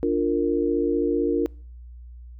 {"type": "chord", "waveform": "sine", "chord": "Bb major", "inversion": "first", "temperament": "equal with one note detuned", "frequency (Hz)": [293.7, 349.2, 461.1], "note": ["D4", "F4", "Bb4"], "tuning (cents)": [0, 0, -19], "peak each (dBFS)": -24, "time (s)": [0.03, 1.46], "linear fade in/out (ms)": 0, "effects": ["noise-tail reverb RT60 0.5 s tail -26 dB re dry", "added 60 Hz sine -39 dBFS peak until 2.39 s"]}